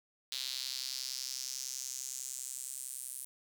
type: tone with high-pass filter sweep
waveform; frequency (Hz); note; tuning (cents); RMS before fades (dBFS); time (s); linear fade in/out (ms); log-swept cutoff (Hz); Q
sawtooth; 130.81; C3; 0; -41; 0.32-3.25; 0; 3900 to 9700; 3.3
effects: none